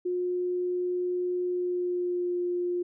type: tone with pitch glide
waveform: sine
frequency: 359 to 353.9 Hz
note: F4 to F4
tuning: +48 to +23 cents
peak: -26 dBFS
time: 0.05-2.83 s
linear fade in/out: 10 ms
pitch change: -25 cents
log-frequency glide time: 1.44-2.38 s
effects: none